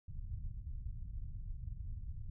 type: low-pass noise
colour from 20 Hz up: pink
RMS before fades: -43 dBFS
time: 0.08-2.3 s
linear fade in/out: 5 ms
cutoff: 110 Hz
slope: 24 dB/octave
effects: none